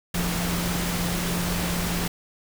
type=tone in noise; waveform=sine; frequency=174.61 Hz; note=F3; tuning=in tune; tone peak=-27 dBFS; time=0.14-2.08 s; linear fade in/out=5 ms; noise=pink; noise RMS=-28 dBFS; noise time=0.14-2.08 s; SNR=-2 dB; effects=none